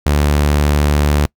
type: tone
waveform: sawtooth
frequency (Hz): 73.42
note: D2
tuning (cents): 0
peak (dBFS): -7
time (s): 0.06-1.26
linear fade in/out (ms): 0
effects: noise-tail reverb RT60 0.1 s tail -25 dB re dry